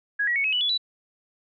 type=tone with pitch steps; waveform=sine; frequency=1661.2 / 1919.3 / 2217 / 2562 / 2960 / 3420 / 3951 Hz; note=G#6 / B6 / C#7 / E7 / F#7 / A7 / B7; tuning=0 / -50 / 0 / -50 / 0 / -50 / 0 cents; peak=-21 dBFS; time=0.19-0.778 s; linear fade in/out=10 ms; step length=84 ms; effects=none

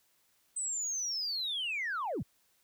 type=linear sweep; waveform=sine; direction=down; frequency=8200 to 68.8 Hz; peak=-31 dBFS; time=0.56-2.23 s; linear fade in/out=10 ms; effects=tanh soft clip ceiling -29 dBFS + white hiss -71 dBFS RMS until 2.63 s

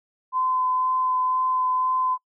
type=tone with vibrato; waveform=sine; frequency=1022 Hz; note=C6; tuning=41 cents flat; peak=-20 dBFS; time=0.32-2.18 s; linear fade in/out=50 ms; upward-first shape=sine; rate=2 Hz; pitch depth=9 cents each way; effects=noise-tail reverb RT60 0.1 s tail -24 dB re dry

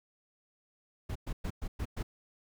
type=noise bursts; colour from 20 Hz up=brown; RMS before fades=-35 dBFS; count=6; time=1.09-2.03 s; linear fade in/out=10 ms; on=65 ms; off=110 ms; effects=none

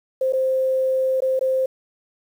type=tone with dropouts; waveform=sine; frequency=523.3 Hz; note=C5; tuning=in tune; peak=-17 dBFS; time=0.21-1.66 s; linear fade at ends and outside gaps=5 ms; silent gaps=0.325-0.333 / 1.205-1.22 / 1.393-1.41 s; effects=8-bit

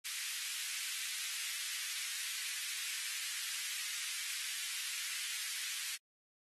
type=high-pass noise; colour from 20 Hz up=pink; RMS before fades=-41 dBFS; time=0.04-5.97 s; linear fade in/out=20 ms; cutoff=1900 Hz; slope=24 dB/octave; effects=AAC 32 kbps

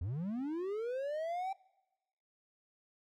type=linear sweep; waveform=triangle; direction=up; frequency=76.6 to 784 Hz; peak=-33 dBFS; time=0.01-1.53 s; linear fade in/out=5 ms; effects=noise-tail reverb RT60 1.0 s tail -23 dB re dry

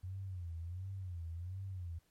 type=tone with vibrato; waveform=sine; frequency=89.5 Hz; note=F2; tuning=43 cents sharp; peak=-40 dBFS; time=0.03-1.99 s; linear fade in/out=10 ms; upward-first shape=sine; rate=1.4 Hz; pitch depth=140 cents each way; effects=pink hiss -75 dBFS RMS until 2.1 s + MP3 64 kbps

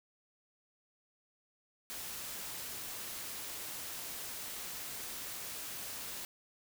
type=noise; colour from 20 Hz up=white; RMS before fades=-43 dBFS; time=1.9-6.25 s; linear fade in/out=0 ms; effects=none

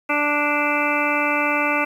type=harmonic tone; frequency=293.7 Hz; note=D4; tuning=in tune; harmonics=1 / 2 / 3 / 4 / 5 / 7 / 8 / 9; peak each=-26 / -26 / -26 / -26 / -26 / -26 / -26 / -26 dBFS; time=0.09-1.85 s; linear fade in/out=10 ms; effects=8-bit

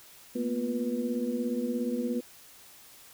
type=tone cluster; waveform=sine; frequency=227.5 / 244.5 / 353 / 488.2 Hz; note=A#3 / B3 / F4 / B4; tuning=-42 / -17 / +19 / -20 cents; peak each=-35 / -30 / -38 / -35 dBFS; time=0.35-2.21 s; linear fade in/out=10 ms; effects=white hiss -53 dBFS RMS until 3.13 s

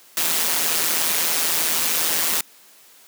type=noise with amplitude modulation; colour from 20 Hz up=white; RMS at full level=-18 dBFS; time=0.17-2.41 s; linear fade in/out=2 ms; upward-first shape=sine; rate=163 Hz; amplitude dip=65%; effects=white hiss -50 dBFS RMS until 3.07 s + high-pass 200 Hz 12 dB/octave

